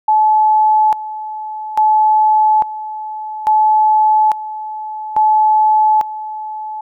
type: tone with tremolo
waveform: sine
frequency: 861 Hz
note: A5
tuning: 38 cents flat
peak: -8 dBFS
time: 0.08-6.81 s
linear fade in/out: 5 ms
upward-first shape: square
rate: 0.59 Hz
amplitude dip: 80%
effects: none